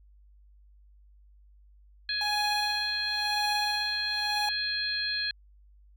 harmonic tone, 836 Hz, G#5, 11 cents sharp, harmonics 2 / 3 / 4 / 5, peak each -33 / -39 / -38 / -30 dBFS, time 2.09-5.31 s, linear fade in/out 2 ms
square tone with tremolo, 830.6 Hz, G#5, in tune, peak -29 dBFS, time 2.21-4.49 s, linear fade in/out 2 ms, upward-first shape sine, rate 0.97 Hz, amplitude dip 85%
effects added 50 Hz sine -54 dBFS peak until 5.96 s

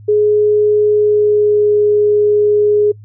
sine tone with pitch glide, 420 to 417.1 Hz, G#4 to G#4, +19 to +7 cents, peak -8 dBFS, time 0.08-2.92 s, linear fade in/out 10 ms, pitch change -12 cents, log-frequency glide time 0.95-1.73 s, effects noise-tail reverb RT60 0.1 s tail -26 dB re dry + added 105 Hz sine -34 dBFS peak until 3.04 s

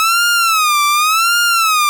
sawtooth tone with vibrato, 1286 Hz, E6, 43 cents flat, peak -7 dBFS, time 0-1.89 s, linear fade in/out 0 ms, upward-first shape sine, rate 0.89 Hz, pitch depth 160 cents each way, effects none

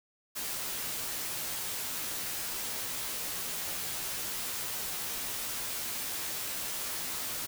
white noise with comb filter, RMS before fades -36 dBFS, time 0.35-7.47 s, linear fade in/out 20 ms, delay 14 ms, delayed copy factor -0.5, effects none

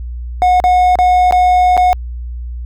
triangle tone with dropouts, 727 Hz, F#5, 31 cents flat, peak -5 dBFS, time 0.42-1.93 s, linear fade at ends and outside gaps 0 ms, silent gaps 0.601-0.64 / 0.955-0.988 / 1.31-1.324 / 1.768-1.776 s, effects added 60 Hz sine -21 dBFS peak until 2.65 s

